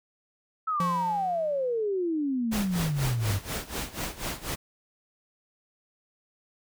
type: exponential sweep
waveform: sine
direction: down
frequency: 1318.5 to 95 Hz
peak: -25 dBFS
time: 0.67-3.39 s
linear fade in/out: 10 ms
type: tone with exponential decay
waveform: square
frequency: 174.5 Hz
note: F3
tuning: 1 cent flat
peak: -27 dBFS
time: 0.8-1.86 s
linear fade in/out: 2 ms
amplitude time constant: 230 ms
type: noise with tremolo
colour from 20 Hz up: pink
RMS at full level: -31 dBFS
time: 2.51-4.56 s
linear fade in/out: 20 ms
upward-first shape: sine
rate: 4.1 Hz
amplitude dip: 85%
effects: none